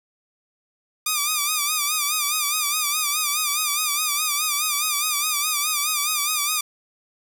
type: tone with vibrato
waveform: 5% pulse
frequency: 1200 Hz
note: D6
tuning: 37 cents sharp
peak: -9 dBFS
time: 1.06-6.61 s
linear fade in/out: 5 ms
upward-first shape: sine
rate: 4.8 Hz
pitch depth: 82 cents each way
effects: none